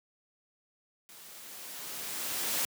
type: noise with level ramp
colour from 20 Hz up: white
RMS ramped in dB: -52 to -30 dBFS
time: 1.09-2.65 s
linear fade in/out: 0 ms
effects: high-pass 150 Hz 12 dB/octave